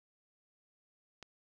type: click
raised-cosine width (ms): 0.2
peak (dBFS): -30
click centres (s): 1.227
effects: none